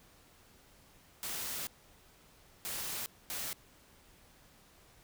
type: noise bursts at uneven times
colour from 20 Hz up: white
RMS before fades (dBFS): -39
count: 3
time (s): 1.23-1.67 / 2.65-3.06 / 3.3-3.53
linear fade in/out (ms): 0
effects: pink hiss -62 dBFS RMS until 5.03 s